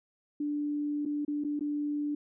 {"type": "tone with dropouts", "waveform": "sine", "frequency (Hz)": 293.7, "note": "D4", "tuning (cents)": 0, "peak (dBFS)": -29, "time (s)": [0.4, 2.15], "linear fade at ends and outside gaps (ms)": 5, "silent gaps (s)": [[1.053, 1.059], [1.25, 1.279], [1.439, 1.446], [1.594, 1.608]], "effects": []}